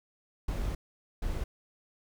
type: noise bursts at uneven times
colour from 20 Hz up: brown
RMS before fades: -32 dBFS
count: 2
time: 0.48-0.75 / 1.22-1.44 s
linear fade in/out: 5 ms
effects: none